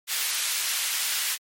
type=high-pass noise; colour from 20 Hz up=pink; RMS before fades=-27 dBFS; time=0.07-1.38 s; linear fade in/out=50 ms; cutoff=2200 Hz; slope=12 dB/octave; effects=MP3 64 kbps